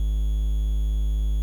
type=tone with quantisation; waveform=triangle; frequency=51.91 Hz; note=G#1; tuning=in tune; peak=-18 dBFS; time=0-1.42 s; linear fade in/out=0 ms; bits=8; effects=none